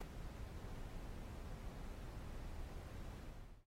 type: noise with ADSR envelope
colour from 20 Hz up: brown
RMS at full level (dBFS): -37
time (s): 0-3.66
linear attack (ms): 16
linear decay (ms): 8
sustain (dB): -12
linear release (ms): 480
effects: noise-tail reverb RT60 0.1 s tail -21 dB re dry + AAC 48 kbps